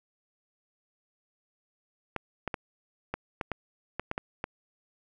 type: clicks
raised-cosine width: 0.5 ms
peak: -16 dBFS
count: 10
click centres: 2.163 / 2.477 / 2.542 / 3.14 / 3.412 / 3.517 / 3.996 / 4.114 / 4.179 / 4.441 s
effects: none